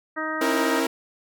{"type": "harmonic tone", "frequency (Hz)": 313.3, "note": "D#4", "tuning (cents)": 12, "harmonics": [1, 2, 3, 4, 5, 6], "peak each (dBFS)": [-32, -33, -36, -31, -33, -32], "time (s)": [0.16, 0.81], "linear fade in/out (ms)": 20}
{"type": "chord", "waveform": "sawtooth", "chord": "A# diminished", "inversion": "first", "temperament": "equal with one note detuned", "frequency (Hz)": [270.7, 329.6, 466.2], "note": ["C#4", "E4", "A#4"], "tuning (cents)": [-41, 0, 0], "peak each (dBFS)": -22, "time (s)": [0.41, 0.87], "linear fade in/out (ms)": 5}
{"effects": []}